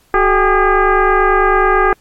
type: tone with frequency modulation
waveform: sine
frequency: 424.6 Hz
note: G#4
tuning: 38 cents sharp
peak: -8 dBFS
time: 0.14-1.93 s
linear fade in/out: 2 ms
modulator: 400 Hz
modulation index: 3.2
effects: pink hiss -53 dBFS RMS until 2 s + MP3 64 kbps